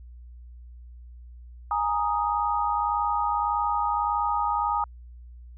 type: chord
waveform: sine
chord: Ab suspended second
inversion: none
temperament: equal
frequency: 830.6 / 932.3 / 1244.5 Hz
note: Ab5 / Bb5 / Eb6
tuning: 0 / 0 / 0 cents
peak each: -27 dBFS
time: 1.71-4.84 s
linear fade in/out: 2 ms
effects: added 60 Hz sine -42 dBFS peak until 5.57 s